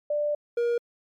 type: tone pair in turn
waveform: sine / triangle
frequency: 591 / 473.9 Hz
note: D5 / A#4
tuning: +11 / +28 cents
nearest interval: major third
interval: 383 cents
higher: first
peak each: -23 / -20 dBFS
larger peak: second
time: 0.1-0.35 / 0.57-0.78 s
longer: first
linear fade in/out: 5 ms
effects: MP3 96 kbps